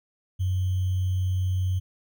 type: tone with sample-and-hold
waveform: sine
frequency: 92.5 Hz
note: F#2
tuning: in tune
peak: -22 dBFS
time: 0.39-1.8 s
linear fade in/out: 20 ms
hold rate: 3150 Hz
effects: none